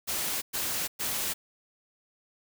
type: noise bursts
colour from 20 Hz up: white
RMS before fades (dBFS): -31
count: 3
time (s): 0.07-1.34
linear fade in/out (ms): 20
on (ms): 350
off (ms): 110
effects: none